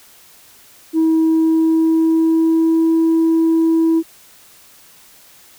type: tone with pitch glide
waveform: sine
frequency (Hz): 321.6 to 326.5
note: E4 to E4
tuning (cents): -43 to -17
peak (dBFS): -9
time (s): 0.93-4.03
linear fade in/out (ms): 50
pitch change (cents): +26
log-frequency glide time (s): 1.27-2.95
effects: tanh soft clip ceiling -9 dBFS + white hiss -46 dBFS RMS until 5.58 s